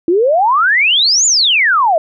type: exponential two-way sweep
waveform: sine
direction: up then down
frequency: 323.8 to 7200 to 610 Hz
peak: -8 dBFS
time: 0.08-1.98 s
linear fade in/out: 2 ms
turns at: 1.26 s
effects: none